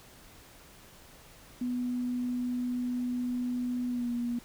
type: tone with pitch glide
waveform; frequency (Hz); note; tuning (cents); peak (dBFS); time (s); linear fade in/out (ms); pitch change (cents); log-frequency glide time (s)
sine; 246.9 to 239.5; B3 to A#3; 0 to +47; -29; 1.61-4.39; 5; -53; 3.89-4.1
effects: pink hiss -54 dBFS RMS until 4.44 s